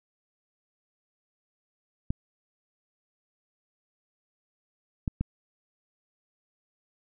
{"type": "clicks", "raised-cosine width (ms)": 5, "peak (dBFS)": -15, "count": 3, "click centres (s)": [2.105, 5.078, 5.21], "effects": []}